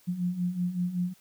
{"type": "beating tone pair", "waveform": "sine", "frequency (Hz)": [174.61, 179.91], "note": ["F3", "F#3"], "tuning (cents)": [0, -48], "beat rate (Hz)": 5.3, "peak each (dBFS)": [-33, -28], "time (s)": [0.07, 1.14], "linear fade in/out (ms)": 20, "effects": ["white hiss -61 dBFS RMS until 1.2 s"]}